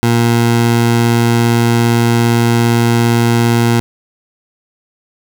20% pulse tone, 117.5 Hz, A#2, 14 cents sharp, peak -4 dBFS, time 0.03-3.8 s, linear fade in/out 0 ms, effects none

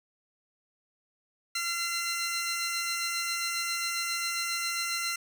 15% pulse tone pair together, 1371.8 / 2054 Hz, F6 / C7, -31 / -33 cents, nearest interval perfect fifth, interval 698 cents, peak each -26 dBFS, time 1.55-5.16 s, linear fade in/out 5 ms, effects 10-bit

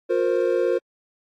triangle chord, F suspended fourth, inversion none, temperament equal with one note detuned, 357.6 / 466.2 / 523.3 Hz, F4 / Bb4 / C5, +41 / 0 / 0 cents, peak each -21 dBFS, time 0.09-0.79 s, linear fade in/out 20 ms, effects AAC 48 kbps

